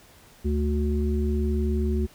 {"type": "harmonic tone", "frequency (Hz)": 73.42, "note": "D2", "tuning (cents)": 0, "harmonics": [1, 3, 5], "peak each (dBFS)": [-23, -28, -30], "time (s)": [0.44, 2.07], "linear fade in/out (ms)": 20, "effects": ["pink hiss -53 dBFS RMS until 2.14 s"]}